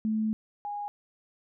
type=tone pair in turn; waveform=sine; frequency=217.8 / 822.3 Hz; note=A3 / G#5; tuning=-17 / -17 cents; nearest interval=octave + major seventh; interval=2300 cents; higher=second; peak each=-25 / -32 dBFS; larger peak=first; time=0.05-0.33 / 0.65-0.88 s; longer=first; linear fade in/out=0 ms; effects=none